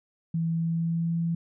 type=tone with pitch glide; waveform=sine; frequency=164.81 to 167.5 Hz; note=E3 to E3; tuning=0 to +28 cents; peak=-24 dBFS; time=0.34-1.35 s; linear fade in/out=5 ms; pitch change=+28 cents; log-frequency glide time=0.49-1.19 s; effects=none